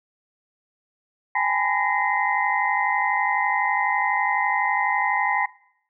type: tone cluster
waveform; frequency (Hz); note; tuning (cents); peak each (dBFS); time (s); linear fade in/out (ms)
sine; 802 / 854 / 1004 / 1871 / 2056; G5 / G#5 / B5 / A#6 / C7; +39 / +48 / +28 / +6 / -31; -26; 1.35-5.46; 5
effects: noise-tail reverb RT60 0.7 s tail -22 dB re dry